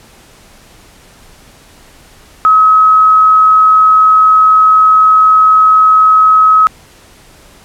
sine tone, 1278 Hz, D#6, 46 cents sharp, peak -3 dBFS, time 2.45-6.67 s, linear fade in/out 0 ms, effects pink hiss -41 dBFS RMS until 7.64 s + low-pass 12000 Hz 12 dB/octave

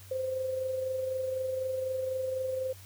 sine tone with amplitude modulation, 520 Hz, C5, 11 cents flat, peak -28 dBFS, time 0.11-2.73 s, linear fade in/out 5 ms, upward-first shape sine, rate 24 Hz, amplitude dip 40%, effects added 95 Hz sine -49 dBFS peak until 2.85 s + white hiss -54 dBFS RMS until 2.85 s

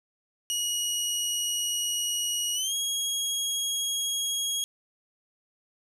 20% pulse tone with pitch glide, 2903 to 3296 Hz, F#7 to G#7, -34 to -14 cents, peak -21 dBFS, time 0.5-4.64 s, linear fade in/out 0 ms, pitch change +220 cents, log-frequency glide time 2.54-2.74 s, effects none

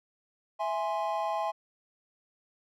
triangle chord, E augmented, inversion none, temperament equal, 659.3 / 830.6 / 1046.5 Hz, E5 / G#5 / B#5, 0 / 0 / 0 cents, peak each -31 / -30 / -33 dBFS, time 0.59-1.52 s, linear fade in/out 20 ms, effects none

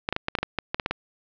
clicks, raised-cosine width 0.3 ms, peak -8 dBFS, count 12, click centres 0.089 / 0.126 / 0.164 / 0.284 / 0.352 / 0.387 / 0.43 / 0.587 / 0.745 / 0.798 / 0.861 / 0.91 s, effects low-pass 4000 Hz 12 dB/octave

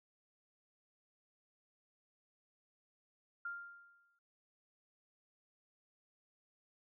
sine tone with exponential decay, 1396.9 Hz, F6, in tune, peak -38 dBFS, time 3.45-4.19 s, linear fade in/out 5 ms, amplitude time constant 160 ms, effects none

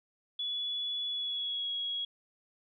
sine tone with pitch glide, 3413 to 3320 Hz, G#7 to G#7, +47 to -1 cents, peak -32 dBFS, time 0.39-2.05 s, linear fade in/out 5 ms, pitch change -48 cents, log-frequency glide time 1.09-1.69 s, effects none

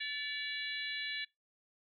harmonic tone with a mistuned harmonic, 570 Hz, C#5, 48 cents sharp, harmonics 3 / 4 / 5 / 6 / 7, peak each -41 / -43 / -46 / -45 / -43 dBFS, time 0-1.25 s, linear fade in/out 10 ms, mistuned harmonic 3, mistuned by +36 cents, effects noise-tail reverb RT60 0.2 s tail -22 dB re dry

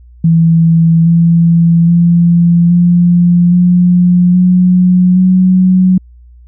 sine tone with pitch steps, 164.81 / 167.98 / 171.21 / 174.51 / 177.87 / 181.29 / 184.78 Hz, E3 / E3 / F3 / F3 / F3 / F#3 / F#3, 0 / +33 / -34 / -1 / +32 / -35 / -2 cents, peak -4 dBFS, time 0.24-5.98 s, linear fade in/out 5 ms, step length 820 ms, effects added 60 Hz sine -35 dBFS peak until 6.47 s

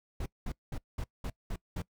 brown noise bursts, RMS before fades -35 dBFS, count 7, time 0.2-1.82 s, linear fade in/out 5 ms, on 60 ms, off 200 ms, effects noise-tail reverb RT60 0.1 s tail -22 dB re dry

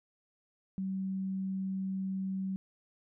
sine tone, 191 Hz, G3, 45 cents flat, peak -32 dBFS, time 0.78-2.56 s, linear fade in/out 0 ms, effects none

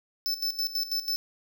square tone with tremolo, 5274 Hz, E8, in tune, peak -26 dBFS, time 0.26-1.16 s, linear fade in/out 0 ms, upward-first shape square, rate 6.1 Hz, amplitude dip 75%, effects none

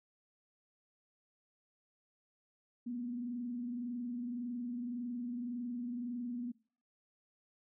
sine tone with frequency modulation, 242.5 Hz, B3, 31 cents flat, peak -37 dBFS, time 2.86-6.52 s, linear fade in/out 10 ms, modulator 21.8 Hz, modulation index 0.41, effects noise-tail reverb RT60 0.5 s tail -25 dB re dry

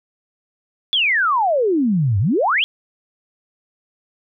sine exponential two-way sweep, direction down then up, 3520 to 92.5 to 3397 Hz, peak -14 dBFS, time 0.93-2.64 s, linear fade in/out 0 ms, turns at 2.19 s, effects none

